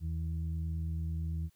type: harmonic tone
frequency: 81 Hz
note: E2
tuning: 30 cents flat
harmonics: 1 / 2 / 4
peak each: -33 / -39 / -56 dBFS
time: 0-1.5 s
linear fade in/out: 50 ms
effects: white hiss -72 dBFS RMS until 1.55 s